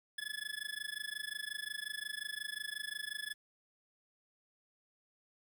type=tone with amplitude modulation; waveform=25% pulse; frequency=1713 Hz; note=A6; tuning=47 cents flat; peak=-32 dBFS; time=0.18-3.34 s; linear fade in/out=5 ms; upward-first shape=sine; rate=25.6 Hz; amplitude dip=95%; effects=11-bit